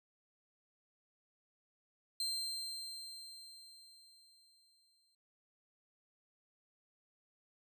35% pulse tone with exponential decay, 4144 Hz, C8, 17 cents flat, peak -33 dBFS, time 2.2-5.15 s, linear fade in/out 2 ms, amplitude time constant 640 ms, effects none

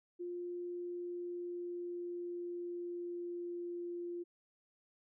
sine tone with pitch glide, 351.9 to 347.9 Hz, F4 to F4, +13 to -7 cents, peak -39 dBFS, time 0.19-4.24 s, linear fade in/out 20 ms, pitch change -20 cents, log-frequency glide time 0.64-3.98 s, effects none

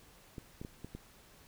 clicks, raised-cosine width 3 ms, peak -30 dBFS, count 5, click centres 0.382 / 0.615 / 0.649 / 0.846 / 0.95 s, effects pink hiss -60 dBFS RMS until 1.47 s

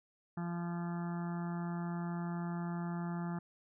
harmonic tone, 172.2 Hz, F3, 24 cents flat, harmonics 1 / 2 / 4 / 5 / 6 / 7 / 8 / 9 / 10, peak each -36 / -47 / -50 / -49 / -56 / -52 / -54 / -59 / -57 dBFS, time 0.37-3.39 s, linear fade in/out 5 ms, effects none

